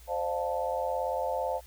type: chord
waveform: sine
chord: D minor seventh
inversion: third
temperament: equal with one note detuned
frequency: 523.3 / 601.4 / 698.5 / 880 Hz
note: C5 / D5 / F5 / A5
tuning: 0 / +41 / 0 / 0 cents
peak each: -32 / -35 / -34 / -34 dBFS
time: 0.07-1.61 s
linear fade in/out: 50 ms
effects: added 60 Hz sine -50 dBFS peak until 1.66 s + white hiss -57 dBFS RMS until 1.66 s